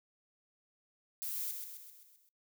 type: noise with echo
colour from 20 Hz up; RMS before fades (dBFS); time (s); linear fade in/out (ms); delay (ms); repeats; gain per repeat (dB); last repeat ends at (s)
violet; -39; 1.22-1.51; 0; 130; 6; -5; 2.29
effects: noise-tail reverb RT60 0.2 s tail -26 dB re dry